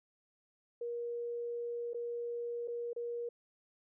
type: tone with dropouts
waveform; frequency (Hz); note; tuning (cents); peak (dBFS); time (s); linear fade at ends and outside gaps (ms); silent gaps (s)
sine; 474.4; A#4; +30; -36; 0.81-3.29; 5; 1.934-1.944 / 2.676-2.681 / 2.932-2.962
effects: none